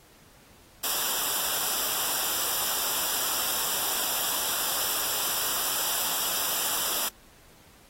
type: noise with comb filter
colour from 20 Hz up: white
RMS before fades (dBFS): -28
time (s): 0.83-7.09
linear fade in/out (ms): 10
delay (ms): 0.46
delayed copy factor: -0.75
effects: pink hiss -56 dBFS RMS until 7.89 s + AAC 48 kbps